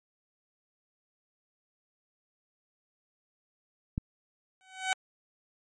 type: click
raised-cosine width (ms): 5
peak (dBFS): -17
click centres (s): 3.979
type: tone with exponential growth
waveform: 15% pulse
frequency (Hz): 755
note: F#5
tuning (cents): +35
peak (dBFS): -17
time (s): 4.61-4.93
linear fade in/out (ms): 0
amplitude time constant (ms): 68
effects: MP3 48 kbps